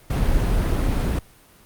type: noise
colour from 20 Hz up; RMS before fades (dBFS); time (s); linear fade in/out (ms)
brown; -20; 0.1-1.19; 5
effects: pink hiss -51 dBFS RMS until 1.65 s + Opus 32 kbps

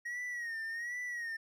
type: tone with vibrato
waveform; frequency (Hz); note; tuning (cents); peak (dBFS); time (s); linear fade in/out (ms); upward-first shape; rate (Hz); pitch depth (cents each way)
triangle; 1883; A#6; +17; -35; 0.05-1.37; 10; sine; 1.3; 85
effects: none

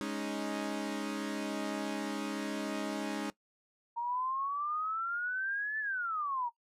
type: chord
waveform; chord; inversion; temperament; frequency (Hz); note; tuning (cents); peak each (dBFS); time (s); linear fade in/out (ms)
sawtooth; Ab suspended fourth; none; equal; 207.7 / 277.2 / 311.1; Ab3 / Db4 / Eb4; 0 / 0 / 0; -35; 0.01-3.3; 0
type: exponential two-way sweep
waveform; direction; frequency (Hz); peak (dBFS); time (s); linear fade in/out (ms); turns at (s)
sine; up then down; 932 to 1760 to 932; -32; 3.96-6.5; 20; 5.79
effects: noise-tail reverb RT60 0.1 s tail -19 dB re dry + low-pass 10000 Hz 12 dB/octave

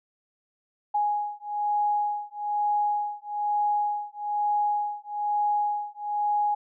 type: beating tone pair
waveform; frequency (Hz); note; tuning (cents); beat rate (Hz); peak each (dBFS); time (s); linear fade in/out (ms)
sine; 830 / 831.1; G#5 / G#5; -1 / +1; 1.1; -27; 0.94-6.55; 10
effects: none

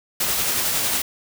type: noise with tremolo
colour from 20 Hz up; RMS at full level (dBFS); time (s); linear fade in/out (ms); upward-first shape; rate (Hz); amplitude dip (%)
white; -21; 0.2-1.02; 5; sine; 11; 25
effects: none

